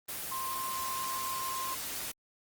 sine tone in noise, 1052 Hz, C6, 9 cents sharp, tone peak -35 dBFS, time 0.31-1.75 s, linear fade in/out 10 ms, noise white, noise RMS -38 dBFS, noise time 0.08-2.12 s, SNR 0 dB, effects Opus 24 kbps

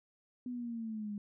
sine linear sweep, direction down, 250.4 to 202.7 Hz, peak -37 dBFS, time 0.46-1.18 s, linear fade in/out 2 ms, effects none

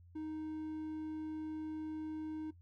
triangle tone, 311.1 Hz, D#4, in tune, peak -37 dBFS, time 0.15-2.51 s, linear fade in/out 10 ms, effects noise-tail reverb RT60 0.1 s tail -17 dB re dry + added 87 Hz sine -57 dBFS peak until 2.61 s

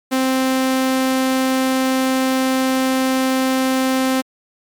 sawtooth tone, 261.6 Hz, C4, in tune, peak -11 dBFS, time 0.11-4.22 s, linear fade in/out 20 ms, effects MP3 96 kbps

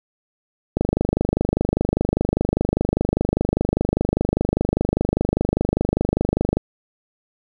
click train, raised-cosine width 2 ms, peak -4 dBFS, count 146, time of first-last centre 0.77-6.57 s, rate 25 Hz, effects 7-bit

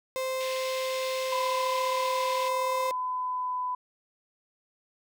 35% pulse tone, 521 Hz, C5, 7 cents flat, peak -27 dBFS, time 0.16-2.91 s, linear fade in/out 0 ms
pink band-pass noise, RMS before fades -41 dBFS, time 0.4-2.49 s, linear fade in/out 10 ms, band 2300 to 5300 Hz, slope 24 dB/octave
sine tone with vibrato, 1004 Hz, B5, 28 cents sharp, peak -28 dBFS, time 1.32-3.75 s, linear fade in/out 5 ms, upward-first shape triangle, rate 0.72 Hz, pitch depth 8 cents each way
effects none

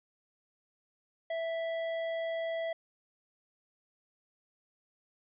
triangle tone with hard clipping, 659 Hz, E5, 1 cent flat, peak -34 dBFS, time 1.3-2.73 s, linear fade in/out 5 ms, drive 15 dB, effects resampled to 8000 Hz

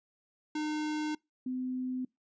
square / sine tone pair in turn, 304.7 / 255.1 Hz, D#4 / C4, -36 / -44 cents, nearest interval minor third, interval 308 cents, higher first, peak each -32 / -32 dBFS, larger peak neither, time 0.55-1.15 / 1.46-2.05 s, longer first, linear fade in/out 5 ms, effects noise-tail reverb RT60 0.2 s tail -25 dB re dry + resampled to 16000 Hz

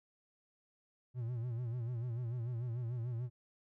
triangle tone with vibrato, 119.6 Hz, A#2, 45 cents sharp, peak -34 dBFS, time 1.14-3.3 s, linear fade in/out 50 ms, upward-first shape sine, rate 6.8 Hz, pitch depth 96 cents each way, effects none

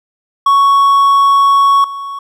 triangle tone with level steps, 1112 Hz, C#6, 5 cents sharp, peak -4 / -19 dBFS, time 0.46-2.19 s, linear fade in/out 5 ms, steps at 1.84 s, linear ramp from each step 2 ms, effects none

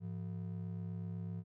triangle ring-modulated tone, 138.59 Hz, C#3, in tune, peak -34 dBFS, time 0-1.44 s, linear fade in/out 50 ms, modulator 34 Hz, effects none

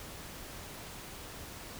silence, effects pink hiss -46 dBFS RMS until 1.79 s

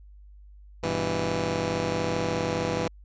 10% pulse chord, E minor, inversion first, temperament just, 98.89 / 123.61 / 164.81 Hz, G2 / B2 / E3, +16 / +2 / 0 cents, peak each -23 / -25 / -21 dBFS, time 0.83-2.88 s, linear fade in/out 5 ms, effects added 50 Hz sine -46 dBFS peak until 3.04 s + resampled to 16000 Hz

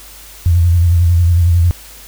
sine tone with vibrato, 86 Hz, F2, 26 cents flat, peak -7 dBFS, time 0.46-1.71 s, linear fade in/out 0 ms, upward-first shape sine, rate 11 Hz, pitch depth 61 cents each way, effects added 50 Hz sine -40 dBFS peak until 2.07 s + white hiss -37 dBFS RMS until 2.07 s

